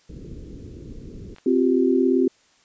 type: low-pass noise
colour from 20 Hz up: pink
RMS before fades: -38 dBFS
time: 0.09-1.35 s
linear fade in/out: 10 ms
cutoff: 450 Hz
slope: 48 dB/octave
type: clicks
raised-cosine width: 0.3 ms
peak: -31 / -28 dBFS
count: 2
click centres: 1.363 / 1.384 s
type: chord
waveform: sine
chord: C suspended fourth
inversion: none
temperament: equal with one note detuned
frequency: 261.6 / 349.2 / 387.3 Hz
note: C4 / F4 / G4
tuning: 0 / 0 / -21 cents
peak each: -19 / -21 / -21 dBFS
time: 1.46-2.28 s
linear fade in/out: 5 ms
effects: white hiss -59 dBFS RMS until 2.64 s + resampled to 16000 Hz